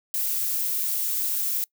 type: noise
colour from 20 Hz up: violet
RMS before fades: -26 dBFS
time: 0.14-1.64 s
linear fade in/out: 0 ms
effects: noise-tail reverb RT60 0.1 s tail -24 dB re dry